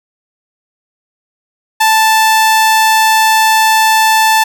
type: tone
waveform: sawtooth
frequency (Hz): 880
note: A5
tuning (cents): 0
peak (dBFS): -3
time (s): 1.8-4.44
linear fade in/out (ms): 10
effects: none